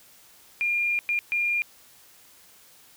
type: tone bursts at uneven times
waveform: sine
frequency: 2408 Hz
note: D7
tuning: 43 cents sharp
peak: -22 dBFS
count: 3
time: 0.61-0.99 / 1.09-1.19 / 1.32-1.62 s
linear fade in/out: 0 ms
effects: white hiss -54 dBFS RMS until 2.96 s